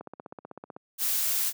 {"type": "click train", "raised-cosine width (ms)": 1, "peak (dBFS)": -26, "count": 13, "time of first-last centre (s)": [0.01, 0.765], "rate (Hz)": 15.9}
{"type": "noise", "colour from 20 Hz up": "blue", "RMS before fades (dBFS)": -27, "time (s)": [0.98, 1.53], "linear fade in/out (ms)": 50}
{"effects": ["high-pass 200 Hz 12 dB/octave"]}